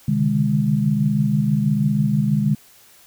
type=tone cluster; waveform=sine; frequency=129.8 / 144.9 / 151.1 / 206.1 Hz; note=C3 / D3 / D3 / G#3; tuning=-13 / -23 / +50 / -13 cents; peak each=-23 / -27 / -20 / -19 dBFS; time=0.08-2.55 s; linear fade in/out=5 ms; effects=white hiss -50 dBFS RMS until 3.06 s